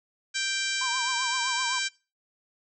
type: harmonic tone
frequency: 784 Hz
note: G5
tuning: in tune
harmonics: 2 / 3 / 4 / 5 / 6 / 7 / 8 / 9 / 10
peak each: -32 / -34 / -35 / -36 / -37 / -37 / -38 / -39 / -39 dBFS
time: 0.34-1.89 s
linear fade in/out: 20 ms
type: tone with vibrato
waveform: sine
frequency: 987.8 Hz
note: B5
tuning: in tune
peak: -31 dBFS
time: 0.81-1.79 s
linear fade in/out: 5 ms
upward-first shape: triangle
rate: 7.8 Hz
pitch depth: 120 cents each way
effects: noise-tail reverb RT60 0.3 s tail -21 dB re dry